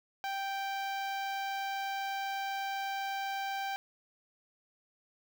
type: tone with notch filter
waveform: sawtooth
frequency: 784 Hz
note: G5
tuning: in tune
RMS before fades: -36 dBFS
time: 0.24-3.76 s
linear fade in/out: 0 ms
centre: 9500 Hz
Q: 0.55
effects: none